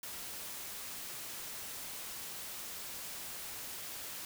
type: noise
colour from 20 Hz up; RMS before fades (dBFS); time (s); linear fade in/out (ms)
white; -44; 0.03-4.25; 2
effects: none